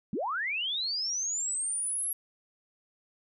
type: linear sweep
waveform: sine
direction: up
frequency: 157.9 to 11350 Hz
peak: -29 dBFS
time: 0.13-2.13 s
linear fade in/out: 2 ms
effects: none